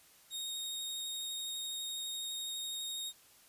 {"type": "tone with vibrato", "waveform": "sawtooth", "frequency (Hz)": 3729, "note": "A#7", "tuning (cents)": 0, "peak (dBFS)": -35, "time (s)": [0.3, 3.13], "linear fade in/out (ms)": 50, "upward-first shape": "triangle", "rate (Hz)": 12, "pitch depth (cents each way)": 16, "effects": ["white hiss -62 dBFS RMS until 3.48 s", "resampled to 32000 Hz"]}